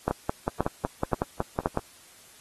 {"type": "two click trains", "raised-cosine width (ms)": 1, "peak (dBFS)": [-9, -11], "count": [4, 10], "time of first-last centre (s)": [[0.08, 1.659], [0.11, 1.774]], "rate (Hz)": [1.9, 5.41], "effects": ["white hiss -53 dBFS RMS until 2.4 s", "AAC 32 kbps"]}